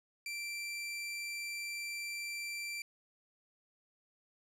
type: tone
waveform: sawtooth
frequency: 2349 Hz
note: D7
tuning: in tune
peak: -35 dBFS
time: 0.26-2.82 s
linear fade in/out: 2 ms
effects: low-pass 12000 Hz 12 dB/octave + 12-bit